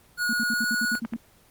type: tone with pitch glide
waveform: square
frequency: 1450 to 1459.2 Hz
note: F#6 to F#6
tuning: -35 to -24 cents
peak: -24 dBFS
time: 0.17-1 s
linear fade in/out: 50 ms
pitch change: +11 cents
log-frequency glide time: 0.56-0.63 s
type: tone bursts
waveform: sine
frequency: 230 Hz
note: A#3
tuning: 23 cents flat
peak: -27 dBFS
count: 9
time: 0.29-1.165 s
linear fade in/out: 5 ms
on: 43 ms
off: 61 ms
type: clicks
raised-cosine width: 0.5 ms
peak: -21 dBFS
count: 3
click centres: 0.953 / 1.05 / 1.136 s
effects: pink hiss -57 dBFS RMS until 1.5 s + Opus 24 kbps